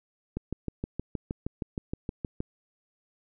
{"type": "click train", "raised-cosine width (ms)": 3, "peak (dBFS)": -18, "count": 14, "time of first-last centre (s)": [0.37, 2.404], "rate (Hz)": 6.39, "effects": []}